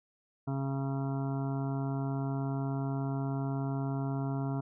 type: harmonic tone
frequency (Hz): 136.5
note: C#3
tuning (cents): -26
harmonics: 1 / 2 / 3 / 5 / 6 / 7 / 8 / 9 / 10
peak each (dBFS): -32 / -36 / -44 / -43 / -51 / -47 / -53 / -54 / -51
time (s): 0.47-4.61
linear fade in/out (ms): 10
effects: none